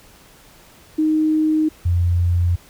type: tone pair in turn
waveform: sine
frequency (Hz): 311.1 / 87.3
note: D#4 / F2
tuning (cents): 0 / 0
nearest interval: octave + minor seventh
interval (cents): 2200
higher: first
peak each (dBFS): -14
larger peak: neither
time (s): 0.98-1.69 / 1.85-2.56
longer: neither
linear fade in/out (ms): 10
effects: pink hiss -48 dBFS RMS until 2.69 s